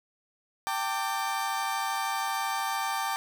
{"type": "chord", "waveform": "35% pulse", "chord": "G suspended second", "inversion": "none", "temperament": "equal with one note detuned", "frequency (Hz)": [784, 896.9, 1174.7], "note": ["G5", "A5", "D6"], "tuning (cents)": [0, 33, 0], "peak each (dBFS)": -31, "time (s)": [0.67, 3.16], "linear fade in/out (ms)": 0, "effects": []}